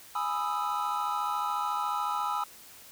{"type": "chord", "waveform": "triangle", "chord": "E major seventh", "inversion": "first", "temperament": "equal", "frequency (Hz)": [830.6, 987.8, 1244.5, 1318.5], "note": ["G#5", "B5", "D#6", "E6"], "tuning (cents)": [0, 0, 0, 0], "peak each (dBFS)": -32, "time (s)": [0.15, 2.44], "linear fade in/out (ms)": 5, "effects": ["white hiss -51 dBFS RMS until 2.91 s"]}